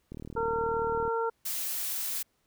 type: click train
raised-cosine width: 3 ms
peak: -28 dBFS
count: 38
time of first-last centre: 0.12-1.079 s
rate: 38.6 Hz
type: harmonic tone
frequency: 457.3 Hz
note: A#4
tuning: 33 cents flat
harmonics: 1 / 2 / 3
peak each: -29 / -32 / -34 dBFS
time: 0.36-1.3 s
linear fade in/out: 10 ms
type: noise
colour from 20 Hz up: blue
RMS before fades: -33 dBFS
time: 1.45-2.23 s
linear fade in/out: 10 ms
effects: pink hiss -73 dBFS RMS until 2.46 s